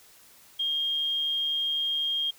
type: tone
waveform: sine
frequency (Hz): 3226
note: G7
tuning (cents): +49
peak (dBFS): -25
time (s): 0.59-2.31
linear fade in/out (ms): 10
effects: white hiss -55 dBFS RMS until 2.38 s